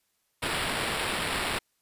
violet noise with sample-and-hold, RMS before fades -30 dBFS, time 0.42-1.59 s, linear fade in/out 10 ms, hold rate 6300 Hz, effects white hiss -74 dBFS RMS until 1.81 s + resampled to 32000 Hz

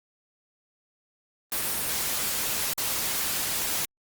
white noise with dropouts, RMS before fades -28 dBFS, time 1.52-3.85 s, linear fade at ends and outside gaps 1 ms, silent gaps 2.734-2.779 s, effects Opus 32 kbps

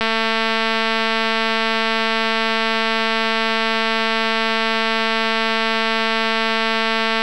click train, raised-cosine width 0.3 ms, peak -3 dBFS, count 1616, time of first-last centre 0.01-7.22 s, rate 224 Hz, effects none

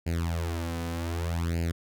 sawtooth tone with flanger, 84 Hz, E2, 33 cents sharp, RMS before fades -30 dBFS, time 0.06-1.72 s, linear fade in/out 10 ms, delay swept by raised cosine 0.42 to 4.02 ms, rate 0.65 Hz, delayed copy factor +0.95, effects none

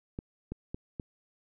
clicks, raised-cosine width 3 ms, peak -23 dBFS, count 4, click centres 0.189 / 0.52 / 0.745 / 0.998 s, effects none

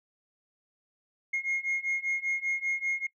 sine beating tone pair, 2145 / 2150.1 Hz, C7 / C7, +42 / +47 cents, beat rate 5.1 Hz, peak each -30 / -29 dBFS, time 1.33-3.07 s, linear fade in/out 10 ms, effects noise-tail reverb RT60 0.1 s tail -22 dB re dry + tanh soft clip ceiling -24 dBFS

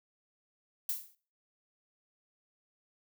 violet noise with exponential decay, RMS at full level -30 dBFS, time 0.89-1.15 s, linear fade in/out 2 ms, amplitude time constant 56 ms, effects noise-tail reverb RT60 0.4 s tail -19 dB re dry

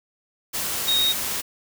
sine tone in noise, 3748 Hz, A#7, 9 cents sharp, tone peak -18 dBFS, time 0.87-1.13 s, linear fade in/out 20 ms, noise white, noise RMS -27 dBFS, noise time 0.53-1.42 s, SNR +6 dB, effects none

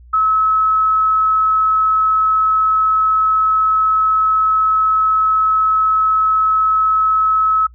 sine tone, 1292 Hz, E6, 35 cents flat, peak -11 dBFS, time 0.13-7.67 s, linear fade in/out 10 ms, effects noise-tail reverb RT60 0.1 s tail -22 dB re dry + added 60 Hz sine -39 dBFS peak until 7.74 s

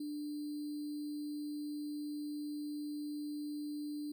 sine tone with sample-and-hold, 296.2 Hz, D4, 15 cents sharp, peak -38 dBFS, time 0-4.12 s, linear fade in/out 5 ms, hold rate 4410 Hz, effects none

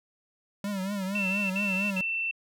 square tone with vibrato, 196 Hz, G3, in tune, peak -30 dBFS, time 0.64-2.01 s, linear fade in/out 2 ms, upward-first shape triangle, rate 4.3 Hz, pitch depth 110 cents each way
sine tone bursts, 2682 Hz, E7, 29 cents sharp, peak -27 dBFS, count 3, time 1.15-2.312 s, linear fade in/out 5 ms, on 350 ms, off 56 ms
effects none

